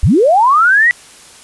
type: linear sweep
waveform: sine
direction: up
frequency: 45.79 to 1975.5 Hz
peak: -6 dBFS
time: 0.03-0.91 s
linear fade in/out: 0 ms
effects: white hiss -39 dBFS RMS until 1.43 s + resampled to 24000 Hz